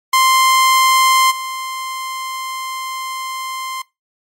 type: tone with level steps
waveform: sawtooth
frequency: 1046.5 Hz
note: C6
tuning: in tune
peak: -6 / -19 dBFS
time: 0.13-3.82 s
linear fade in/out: 5 ms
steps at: 1.3 s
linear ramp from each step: 20 ms
effects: noise-tail reverb RT60 0.2 s tail -20 dB re dry + MP3 64 kbps